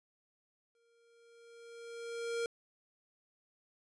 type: tone with exponential growth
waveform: square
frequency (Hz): 466.2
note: A#4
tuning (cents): 0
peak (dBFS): -33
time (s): 0.75-2.46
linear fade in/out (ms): 1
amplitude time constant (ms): 370
effects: resampled to 22050 Hz